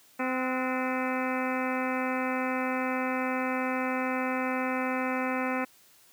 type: harmonic tone with a mistuned harmonic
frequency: 257.6 Hz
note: C4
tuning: 27 cents flat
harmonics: 1 / 2 / 3 / 4 / 5 / 6 / 7 / 8 / 9 / 10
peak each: -31 / -34 / -36 / -37 / -38 / -39 / -39 / -40 / -41 / -41 dBFS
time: 0.19-5.65 s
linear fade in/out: 10 ms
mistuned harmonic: 6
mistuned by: -80 cents
effects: white hiss -59 dBFS RMS until 6.12 s + high-pass 80 Hz 12 dB/octave